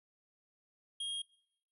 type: tone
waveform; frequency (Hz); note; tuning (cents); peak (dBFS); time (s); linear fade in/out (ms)
square; 3251; G#7; -38; -37; 1-1.22; 5
effects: noise-tail reverb RT60 0.8 s tail -24 dB re dry + resampled to 32000 Hz